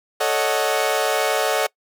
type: chord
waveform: sawtooth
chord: D# half-diminished seventh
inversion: second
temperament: equal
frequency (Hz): 440 / 554.4 / 622.3 / 740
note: A4 / C#5 / D#5 / F#5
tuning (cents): 0 / 0 / 0 / 0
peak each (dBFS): -20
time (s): 0.2-1.67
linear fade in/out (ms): 10
effects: noise-tail reverb RT60 0.1 s tail -23 dB re dry